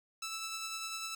10% pulse tone with tremolo, 1318.5 Hz, E6, in tune, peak -29 dBFS, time 0.22-1.15 s, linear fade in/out 5 ms, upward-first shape sine, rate 10 Hz, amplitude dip 30%, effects none

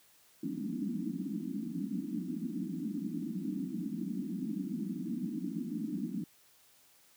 pink band-pass noise, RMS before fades -37 dBFS, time 0.43-6.24 s, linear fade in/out 5 ms, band 170 to 320 Hz, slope 96 dB/octave, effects white hiss -64 dBFS RMS until 7.16 s + high-pass 60 Hz 12 dB/octave

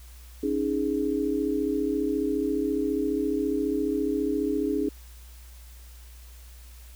sine chord, C# suspended second, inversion none, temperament just, 277.2 / 311.8 / 415.8 Hz, C#4 / D#4 / G#4, 0 / +4 / +2 cents, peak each -28 dBFS, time 0.43-4.89 s, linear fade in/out 5 ms, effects added 60 Hz sine -44 dBFS peak until 6.95 s + white hiss -54 dBFS RMS until 6.95 s

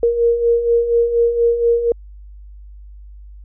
sine beating tone pair, 466.2 / 470.4 Hz, A#4 / A#4, 0 / +16 cents, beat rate 4.2 Hz, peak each -20 / -13 dBFS, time 0.03-1.92 s, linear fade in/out 2 ms, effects added 50 Hz sine -35 dBFS peak until 3.44 s

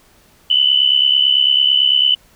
sine tone pair together, 2960 / 3029 Hz, F#7 / F#7, 0 / +40 cents, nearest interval unison, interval 40 cents, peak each -13 dBFS, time 0.5-2.15 s, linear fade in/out 5 ms, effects pink hiss -51 dBFS RMS until 2.35 s

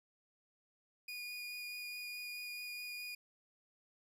30% pulse tone with vibrato, 2449 Hz, D#7, 28 cents flat, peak -40 dBFS, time 1.08-3.15 s, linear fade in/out 5 ms, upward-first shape sine, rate 4.7 Hz, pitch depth 9 cents each way, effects none

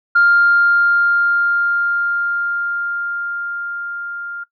sine tone with level ramp, 1400 Hz, F6, 4 cents sharp, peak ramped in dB -7 to -25 dBFS, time 0.15-4.44 s, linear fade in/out 10 ms, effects noise-tail reverb RT60 0.1 s tail -19 dB re dry + tanh soft clip ceiling -4 dBFS

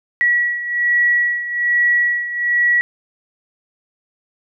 sine beating tone pair, 1929 / 1930.2 Hz, B6 / B6, -41 / -40 cents, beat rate 1.2 Hz, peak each -15 / -20 dBFS, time 0.21-2.81 s, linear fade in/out 0 ms, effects none

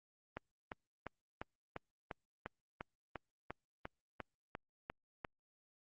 click train, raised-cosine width 0.5 ms, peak -27 dBFS, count 15, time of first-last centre 0.37-5.248 s, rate 2.87 Hz, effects Opus 32 kbps

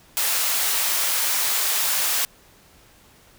white high-pass noise, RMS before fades -22 dBFS, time 0.17-2.25 s, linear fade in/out 0 ms, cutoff 650 Hz, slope 12 dB/octave, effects pink hiss -53 dBFS RMS until 3.38 s

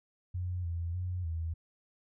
sine tone with pitch steps, 90 / 84.8 / 90.4 / 81.9 Hz, F#2 / E2 / F#2 / E2, -47 / +50 / -40 / -11 cents, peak -32 dBFS, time 0.34-1.54 s, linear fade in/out 10 ms, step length 300 ms, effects none

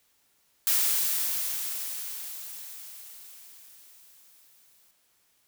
blue noise with exponential decay, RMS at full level -23 dBFS, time 0.67-4.91 s, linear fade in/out 1 ms, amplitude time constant 920 ms, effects white hiss -68 dBFS RMS until 5.47 s

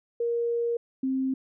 sine tone pair in turn, 470 / 263.8 Hz, A#4 / C4, +14 / +14 cents, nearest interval minor seventh, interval 1000 cents, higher first, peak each -24 dBFS, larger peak neither, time 0.2-0.77 / 1.03-1.34 s, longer first, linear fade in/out 5 ms, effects none

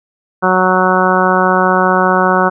harmonic tone, 185 Hz, F#3, in tune, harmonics 1 / 2 / 3 / 4 / 5 / 6 / 7 / 8, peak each -17 / -17 / -17 / -17 / -17 / -17 / -17 / -17 dBFS, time 0.42-2.5 s, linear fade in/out 20 ms, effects none

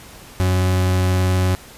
40% pulse tone with vibrato, 92.2 Hz, F#2, 6 cents flat, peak -14 dBFS, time 0.4-1.55 s, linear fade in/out 0 ms, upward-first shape sine, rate 19 Hz, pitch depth 10 cents each way, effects pink hiss -41 dBFS RMS until 1.77 s + resampled to 32000 Hz

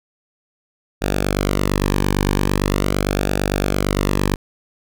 sawtooth tone with flanger, 48.83 Hz, G1, 6 cents flat, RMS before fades -19 dBFS, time 1.01-4.36 s, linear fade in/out 20 ms, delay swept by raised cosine 0.96 to 1.5 ms, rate 0.42 Hz, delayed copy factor -0.75, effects none

